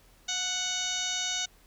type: harmonic tone with a mistuned harmonic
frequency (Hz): 740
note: F#5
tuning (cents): 0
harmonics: 1 / 2 / 3 / 4 / 5 / 6 / 7 / 8 / 9 / 10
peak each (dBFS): -43 / -40 / -40 / -36 / -34 / -41 / -45 / -35 / -38 / -46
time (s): 0.28-1.46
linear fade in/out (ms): 10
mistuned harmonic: 1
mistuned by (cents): -28
effects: added 40 Hz sine -61 dBFS peak until 1.66 s + pink hiss -61 dBFS RMS until 1.66 s